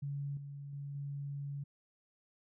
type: tone with level steps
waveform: sine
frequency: 141.5 Hz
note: C#3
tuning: 36 cents sharp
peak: -36 / -43 / -40 / -38 dBFS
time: 0.02-1.64 s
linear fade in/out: 10 ms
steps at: 0.37 / 0.73 / 0.95 s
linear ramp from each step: 2 ms
effects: none